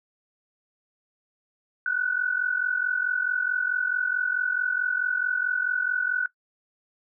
sine tone pair together, 1463.4 / 1508 Hz, F#6 / F#6, -20 / +32 cents, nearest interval minor second, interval 52 cents, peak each -26 dBFS, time 1.86-6.26 s, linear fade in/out 2 ms, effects noise-tail reverb RT60 0.1 s tail -18 dB re dry

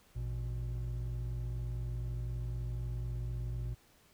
triangle tone pair together, 55.95 / 120 Hz, A1 / B2, +30 / -49 cents, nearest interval octave + minor second, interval 1321 cents, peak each -35 / -35 dBFS, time 0.15-3.75 s, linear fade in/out 20 ms, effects tanh soft clip ceiling -27 dBFS + pink hiss -65 dBFS RMS until 4.13 s

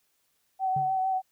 sine tone with vibrato, 758 Hz, F#5, 42 cents sharp, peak -24 dBFS, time 0.59-1.22 s, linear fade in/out 50 ms, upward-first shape triangle, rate 6.6 Hz, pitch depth 27 cents each way
triangle tone with exponential decay, 141.9 Hz, C#3, 41 cents sharp, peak -27 dBFS, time 0.76-1.01 s, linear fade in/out 5 ms, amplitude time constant 53 ms
effects white hiss -72 dBFS RMS until 1.31 s

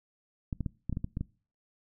clicks, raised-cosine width 5 ms, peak -20 dBFS, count 9, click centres 0.528 / 0.607 / 0.662 / 0.896 / 0.927 / 0.971 / 1.044 / 1.171 / 1.21 s, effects noise-tail reverb RT60 0.4 s tail -23 dB re dry

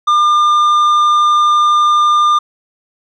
sine tone with tanh clipping, 1202 Hz, D6, 40 cents sharp, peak -9 dBFS, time 0.07-2.39 s, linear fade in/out 10 ms, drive 7 dB, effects none

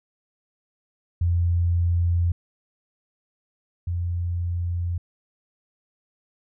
sine tone pair in turn, 86.3 / 87 Hz, F2 / F2, -20 / -6 cents, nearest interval unison, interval 14 cents, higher second, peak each -18 / -23 dBFS, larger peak first, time 1.21-2.32 / 3.87-4.98 s, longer neither, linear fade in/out 5 ms, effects none

